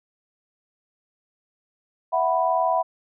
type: chord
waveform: sine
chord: E suspended second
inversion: none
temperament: equal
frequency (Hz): 659.3 / 740 / 987.8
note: E5 / F#5 / B5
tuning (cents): 0 / 0 / 0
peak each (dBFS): -23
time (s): 2.12-2.83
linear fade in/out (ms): 20
effects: none